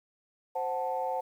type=chord; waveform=sine; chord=F# diminished; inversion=second; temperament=equal; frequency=523.3 / 740 / 880 Hz; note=C5 / F#5 / A5; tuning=0 / 0 / 0 cents; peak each=-33 dBFS; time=0.55-1.21 s; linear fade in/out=10 ms; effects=tanh soft clip ceiling -20 dBFS + 10-bit